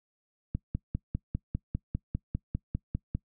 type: click train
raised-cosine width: 5 ms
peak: -18 dBFS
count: 14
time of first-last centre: 0.55-3.15 s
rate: 5 Hz
effects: noise-tail reverb RT60 0.1 s tail -22 dB re dry